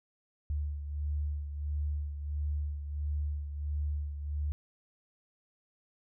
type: beating tone pair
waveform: sine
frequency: 73.42 / 74.92 Hz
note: D2 / D2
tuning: 0 / +35 cents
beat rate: 1.5 Hz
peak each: -32 / -40 dBFS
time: 0.5-4.52 s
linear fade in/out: 0 ms
effects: none